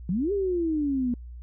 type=exponential two-way sweep; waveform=sine; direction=up then down; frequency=164.81 to 411.9 to 237.6 Hz; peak=-23 dBFS; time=0.09-1.14 s; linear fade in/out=2 ms; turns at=0.32 s; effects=added 60 Hz sine -38 dBFS peak until 1.42 s